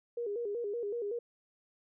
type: tone with vibrato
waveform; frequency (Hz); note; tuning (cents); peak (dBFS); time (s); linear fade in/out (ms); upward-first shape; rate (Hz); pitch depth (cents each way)
sine; 440; A4; 0; -33; 0.17-1.19; 5; square; 5.3; 130
effects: none